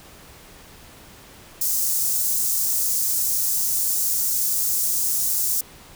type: high-pass noise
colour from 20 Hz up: white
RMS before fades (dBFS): -22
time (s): 1.61-5.61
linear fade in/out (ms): 5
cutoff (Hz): 5900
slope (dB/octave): 24
effects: pink hiss -46 dBFS RMS until 5.95 s